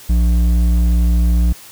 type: tone with hard clipping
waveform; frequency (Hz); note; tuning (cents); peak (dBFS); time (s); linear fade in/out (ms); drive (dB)
sine; 58.7; A#1; +13; -12; 0.09-1.53; 10; 8
effects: white hiss -39 dBFS RMS until 1.71 s